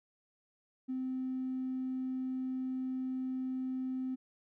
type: tone with tanh clipping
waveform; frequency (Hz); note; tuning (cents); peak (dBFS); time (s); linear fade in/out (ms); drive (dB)
triangle; 258.8; C4; -19; -33; 0.88-4.16; 20; 1
effects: none